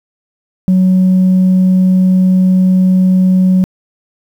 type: tone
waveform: sine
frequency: 185.5 Hz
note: F#3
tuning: 5 cents sharp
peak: -4 dBFS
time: 0.68-3.64 s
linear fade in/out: 0 ms
effects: tanh soft clip ceiling -4 dBFS + 7-bit